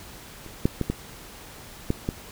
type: clicks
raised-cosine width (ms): 3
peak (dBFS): -29 / -6 / -11 / -11 / -9 / -12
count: 6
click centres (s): 0.463 / 0.655 / 0.813 / 0.9 / 1.904 / 2.089
effects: pink hiss -44 dBFS RMS until 2.31 s